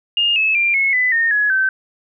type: tone with pitch steps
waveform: sine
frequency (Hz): 2831 / 2596 / 2381 / 2183 / 2002 / 1835.7 / 1683.3 / 1543.6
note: F7 / E7 / D7 / C#7 / B6 / A#6 / G#6 / G6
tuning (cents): +23 / -27 / +23 / -27 / +23 / -27 / +23 / -27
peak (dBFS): -13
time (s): 0.17-1.69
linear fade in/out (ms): 2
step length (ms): 190
effects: none